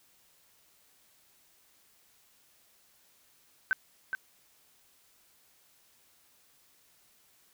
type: tone with echo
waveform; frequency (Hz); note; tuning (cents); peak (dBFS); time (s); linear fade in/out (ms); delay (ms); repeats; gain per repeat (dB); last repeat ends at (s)
sine; 1535; G6; -37; -23; 3.71-3.73; 0; 420; 1; -6; 4.15
effects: white hiss -65 dBFS RMS until 7.53 s